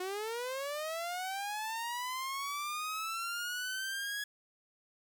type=linear sweep; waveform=sawtooth; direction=up; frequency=360 to 1679 Hz; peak=-32 dBFS; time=0-4.24 s; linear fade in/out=5 ms; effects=10-bit